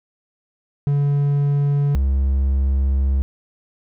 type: tone pair in turn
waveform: triangle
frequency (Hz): 142.8 / 67.65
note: D3 / C#2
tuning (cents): -48 / -42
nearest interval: octave + minor second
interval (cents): 1294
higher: first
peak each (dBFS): -13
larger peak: neither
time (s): 0.87-1.95 / 1.95-3.22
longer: second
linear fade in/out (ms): 0
effects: none